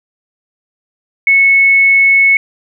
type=tone; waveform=sine; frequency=2201 Hz; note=C#7; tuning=13 cents flat; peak=-5 dBFS; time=1.27-2.37 s; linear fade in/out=2 ms; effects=none